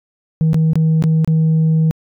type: tone with dropouts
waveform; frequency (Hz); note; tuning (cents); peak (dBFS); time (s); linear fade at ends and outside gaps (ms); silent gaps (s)
sine; 159.4; D#3; +42; -8; 0.41-1.91; 0; 0.532-0.544 / 0.733-0.756 / 1.024-1.039 / 1.246-1.276
effects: tanh soft clip ceiling -9 dBFS